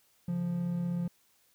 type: tone pair together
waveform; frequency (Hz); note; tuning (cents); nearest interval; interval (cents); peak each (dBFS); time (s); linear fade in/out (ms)
triangle; 138.58 / 174.6; C#3 / F3; 0 / 0; major third; 400; -37 / -28; 0.28-1.08; 5
effects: white hiss -68 dBFS RMS until 1.54 s